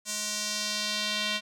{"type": "tone with band-pass filter sweep", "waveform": "square", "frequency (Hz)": 210.7, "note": "G#3", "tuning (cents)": 25, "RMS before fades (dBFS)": -31, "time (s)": [0.05, 1.41], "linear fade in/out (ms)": 50, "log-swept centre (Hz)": [7100, 3300], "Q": 1.8, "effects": []}